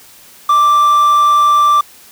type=tone with quantisation; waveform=triangle; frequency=1174.7 Hz; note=D6; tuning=in tune; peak=-5 dBFS; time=0.49-1.81 s; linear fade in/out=5 ms; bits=5; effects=white hiss -41 dBFS RMS until 2.11 s

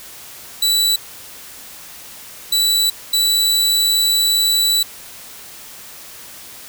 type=tone bursts at uneven times; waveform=sawtooth; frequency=3951 Hz; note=B7; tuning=in tune; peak=-10 dBFS; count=3; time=0.62-0.96 / 2.52-2.9 / 3.13-4.83 s; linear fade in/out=5 ms; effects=white hiss -37 dBFS RMS until 6.68 s

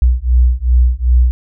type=beating tone pair; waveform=sine; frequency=60.2 / 62.8 Hz; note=B1 / B1; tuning=-44 / +30 cents; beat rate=2.6 Hz; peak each=-11 / -11 dBFS; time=0.02-1.31 s; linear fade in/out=0 ms; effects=none

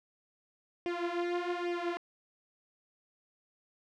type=tone with flanger; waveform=sawtooth; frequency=349.2 Hz; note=F4; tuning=in tune; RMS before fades=-34 dBFS; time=0.86-1.97 s; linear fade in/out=0 ms; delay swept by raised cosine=0.36 to 6.26 ms; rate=1.2 Hz; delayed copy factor=+0.8; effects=low-pass 3000 Hz 12 dB/octave

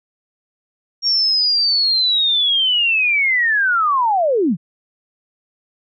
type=linear sweep; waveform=sine; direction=down; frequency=5588 to 140.2 Hz; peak=-13 dBFS; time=1.02-4.57 s; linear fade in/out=50 ms; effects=none

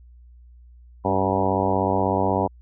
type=harmonic tone with a mistuned harmonic; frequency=96.3 Hz; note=G2; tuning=30 cents flat; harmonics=1 / 2 / 3 / 4 / 5 / 6 / 7 / 8 / 9 / 10; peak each=-28 / -28 / -28 / -28 / -28 / -28 / -28 / -28 / -28 / -28 dBFS; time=1.04-2.48 s; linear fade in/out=20 ms; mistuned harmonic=3; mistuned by=-42 cents; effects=added 60 Hz sine -45 dBFS peak until 2.61 s

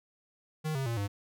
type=tone with pitch steps; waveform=square; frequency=155.56 / 134.64 / 116.54 / 100.87 Hz; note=D#3 / C3 / A#2 / G2; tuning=0 / +50 / 0 / +50 cents; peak=-31 dBFS; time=0.64-1.08 s; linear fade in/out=20 ms; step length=110 ms; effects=none

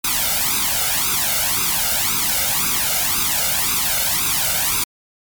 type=noise with flanger; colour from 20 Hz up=white; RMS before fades=-19 dBFS; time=0.04-4.84 s; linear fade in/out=5 ms; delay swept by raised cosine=0.8 to 1.41 ms; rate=1.9 Hz; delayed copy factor=+0.9; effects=MP3 96 kbps

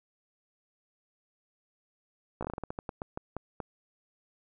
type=slowing click train; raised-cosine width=1 ms; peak=-21 dBFS; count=15; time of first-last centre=2.41-3.602 s; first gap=16 ms; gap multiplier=1.23; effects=none

